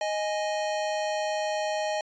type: tone pair together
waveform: square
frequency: 622.3 / 830.7 Hz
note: D#5 / G#5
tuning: 0 / 0 cents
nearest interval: perfect fourth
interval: 500 cents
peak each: -29 / -32 dBFS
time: 0.01-2.01 s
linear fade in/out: 2 ms
effects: resampled to 16000 Hz